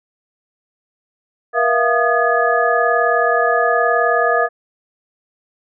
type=tone cluster; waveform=sine; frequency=476.5 / 662 / 701 / 1231 / 1697 Hz; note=A#4 / E5 / F5 / D#6 / G#6; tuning=+38 / +7 / +6 / -19 / +37 cents; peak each=-19 dBFS; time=1.53-4.49 s; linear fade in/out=50 ms; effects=none